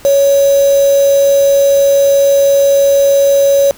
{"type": "tone with quantisation", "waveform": "sine", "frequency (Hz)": 557, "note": "C#5", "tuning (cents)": 8, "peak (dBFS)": -6, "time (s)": [0.05, 3.71], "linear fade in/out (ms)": 0, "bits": 3, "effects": ["pink hiss -38 dBFS RMS until 3.77 s"]}